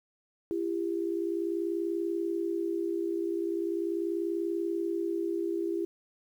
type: tone pair together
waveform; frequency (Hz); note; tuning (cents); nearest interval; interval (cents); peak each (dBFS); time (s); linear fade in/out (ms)
sine; 337.2 / 397.6; E4 / G4; +39 / +25; minor third; 286; -30 / -33; 0.51-5.85; 0
effects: 10-bit